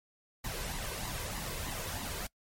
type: noise with flanger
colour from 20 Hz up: pink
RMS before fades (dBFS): -38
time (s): 0.44-2.27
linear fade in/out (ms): 5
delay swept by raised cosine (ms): 1 to 2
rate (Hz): 3.2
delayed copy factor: +0.55
effects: noise-tail reverb RT60 0.1 s tail -24 dB re dry + MP3 64 kbps